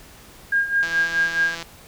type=tone with tremolo; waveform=sine; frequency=1618 Hz; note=G#6; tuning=46 cents flat; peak=-15 dBFS; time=0.52-1.55 s; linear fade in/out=5 ms; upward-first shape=sine; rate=4.7 Hz; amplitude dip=75%
type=click train; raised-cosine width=0.2 ms; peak=-15 dBFS; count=134; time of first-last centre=0.83-1.626 s; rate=167 Hz
effects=pink hiss -46 dBFS RMS until 1.87 s